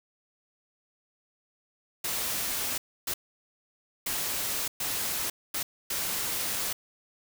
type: noise bursts at uneven times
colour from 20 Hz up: white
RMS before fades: -31 dBFS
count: 6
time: 2.04-2.78 / 3.07-3.14 / 4.06-4.68 / 4.8-5.3 / 5.54-5.63 / 5.9-6.73 s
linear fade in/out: 5 ms
effects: none